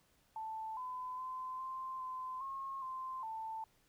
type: tone with pitch steps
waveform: sine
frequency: 881 / 1012 / 1028 / 1044 / 1029 / 1081 / 1041 / 887 Hz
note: A5 / B5 / C6 / C6 / C6 / C#6 / C6 / A5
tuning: +2 / +42 / -31 / -4 / -29 / -44 / -9 / +14 cents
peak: -40 dBFS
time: 0.36-3.64 s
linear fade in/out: 2 ms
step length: 410 ms
effects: pink hiss -72 dBFS RMS until 3.88 s